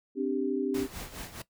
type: chord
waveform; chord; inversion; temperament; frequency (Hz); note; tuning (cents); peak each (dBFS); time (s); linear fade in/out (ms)
sine; C suspended second; none; just; 261.6 / 294.3 / 392.4; C4 / D4 / G4; 0 / +4 / +2; -31; 0.15-0.88; 50
type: noise with tremolo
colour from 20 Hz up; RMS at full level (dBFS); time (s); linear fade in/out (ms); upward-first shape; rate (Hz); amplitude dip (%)
pink; -39; 0.74-1.42; 5; sine; 4.8; 70
effects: noise-tail reverb RT60 0.1 s tail -17 dB re dry